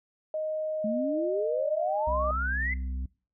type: tone with pitch glide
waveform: sine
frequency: 622.3 to 614.8 Hz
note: D#5 to D#5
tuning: 0 to -21 cents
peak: -28 dBFS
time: 0.34-2.31 s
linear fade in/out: 2 ms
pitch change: -21 cents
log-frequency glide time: 0.87-1.06 s
type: exponential sweep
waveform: sine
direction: up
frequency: 210 to 2080 Hz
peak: -28 dBFS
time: 0.84-2.74 s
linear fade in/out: 5 ms
type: harmonic tone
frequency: 64 Hz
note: C2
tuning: 38 cents flat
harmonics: 1 / 3 / 4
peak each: -30 / -47 / -47 dBFS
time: 2.07-3.06 s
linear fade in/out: 5 ms
effects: noise-tail reverb RT60 0.4 s tail -23 dB re dry